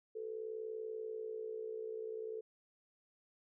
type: tone with amplitude modulation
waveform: sine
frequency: 440 Hz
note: A4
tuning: in tune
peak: -37 dBFS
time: 0.15-2.41 s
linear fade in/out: 10 ms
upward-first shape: sine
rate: 60.4 Hz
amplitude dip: 70%
effects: none